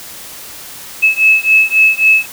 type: beating tone pair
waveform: sine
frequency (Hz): 2594 / 2597.7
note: E7 / E7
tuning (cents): -28 / -26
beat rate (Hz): 3.7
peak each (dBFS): -10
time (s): 1.02-2.26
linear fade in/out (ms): 20
effects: white hiss -31 dBFS RMS until 2.32 s